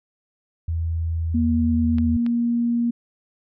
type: tone with pitch glide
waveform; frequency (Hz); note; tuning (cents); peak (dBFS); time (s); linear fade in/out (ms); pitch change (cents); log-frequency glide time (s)
sine; 82.41 to 81.6; E2 to E2; 0 to -17; -21; 0.68-2.17; 5; -17; 1.15-1.93
type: tone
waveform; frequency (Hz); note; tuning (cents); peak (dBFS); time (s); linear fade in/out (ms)
sine; 236.3; A#3; +24; -18; 1.34-2.91; 10
type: clicks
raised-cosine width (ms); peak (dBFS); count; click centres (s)
0.3; -22; 2; 1.984 / 2.264
effects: none